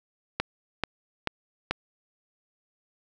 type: click train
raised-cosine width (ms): 0.3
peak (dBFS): -9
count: 4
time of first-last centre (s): 0.4-1.71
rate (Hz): 2.29
effects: none